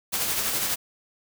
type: noise with tremolo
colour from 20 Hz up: white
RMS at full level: -25 dBFS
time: 0.12-0.76 s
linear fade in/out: 20 ms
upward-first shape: sine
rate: 12 Hz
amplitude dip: 35%
effects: none